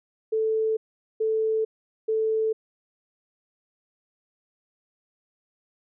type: tone bursts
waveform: sine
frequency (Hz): 440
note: A4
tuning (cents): 0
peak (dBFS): -21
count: 3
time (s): 0.32-2.53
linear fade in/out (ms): 10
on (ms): 450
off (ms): 430
effects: none